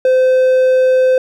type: tone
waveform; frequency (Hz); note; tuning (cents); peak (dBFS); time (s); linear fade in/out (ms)
triangle; 515; C5; -28; -6; 0.05-1.18; 2
effects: none